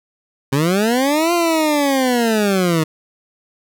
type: linear two-way sweep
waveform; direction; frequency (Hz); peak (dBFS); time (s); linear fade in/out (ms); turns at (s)
20% pulse; up then down; 130.81 to 349.2 to 154.4; -9; 0.52-2.84; 10; 1.33
effects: none